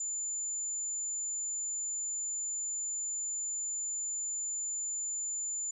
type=tone; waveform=sine; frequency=7060 Hz; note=A8; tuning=5 cents sharp; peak=-33 dBFS; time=0-5.71 s; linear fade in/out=5 ms; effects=none